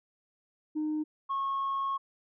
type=tone pair in turn; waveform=sine; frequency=306.6 / 1092.6 Hz; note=D#4 / C#6; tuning=-25 / -25 cents; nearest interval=octave + minor seventh; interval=2200 cents; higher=second; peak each=-27 dBFS; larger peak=neither; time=0.75-1.04 / 1.29-1.98 s; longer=second; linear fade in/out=20 ms; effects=tanh soft clip ceiling -26 dBFS